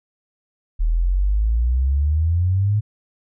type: exponential sweep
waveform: sine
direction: up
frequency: 38.51 to 107.9 Hz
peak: -15 dBFS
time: 0.79-2.81 s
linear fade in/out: 20 ms
effects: none